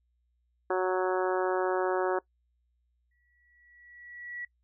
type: harmonic tone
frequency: 185 Hz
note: F#3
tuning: in tune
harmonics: 2 / 3 / 4 / 5 / 6 / 7 / 8 / 9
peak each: -28 / -32 / -34 / -36 / -38 / -39 / -40 / -41 dBFS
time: 0.7-2.19 s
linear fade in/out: 5 ms
type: tone with exponential growth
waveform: sine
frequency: 1937 Hz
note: B6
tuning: 34 cents flat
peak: -35 dBFS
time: 3.11-4.45 s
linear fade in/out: 5 ms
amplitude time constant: 290 ms
effects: noise-tail reverb RT60 0.1 s tail -21 dB re dry + added 60 Hz sine -70 dBFS peak until 4.63 s